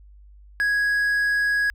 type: tone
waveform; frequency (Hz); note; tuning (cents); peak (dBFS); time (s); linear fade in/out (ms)
triangle; 1661.2; G#6; 0; -17; 0.6-1.7; 0
effects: added 50 Hz sine -45 dBFS peak until 1.74 s